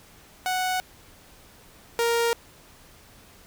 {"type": "tone pair in turn", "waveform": "sawtooth", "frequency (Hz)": [740, 467], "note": ["F#5", "A#4"], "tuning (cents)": [0, 3], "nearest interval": "minor sixth", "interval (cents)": 797, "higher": "first", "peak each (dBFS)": [-20, -17], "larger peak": "second", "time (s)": [[0.46, 0.8], [1.99, 2.33]], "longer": "neither", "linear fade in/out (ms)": 0, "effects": ["pink hiss -52 dBFS RMS until 3.46 s"]}